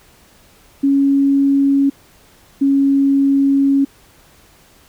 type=tone pair in turn; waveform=sine; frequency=277.2 / 276.1 Hz; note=C#4 / C#4; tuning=0 / -7 cents; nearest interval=unison; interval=7 cents; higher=first; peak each=-10 dBFS; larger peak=neither; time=0.83-1.9 / 2.61-3.85 s; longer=second; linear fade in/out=10 ms; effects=pink hiss -49 dBFS RMS until 4.88 s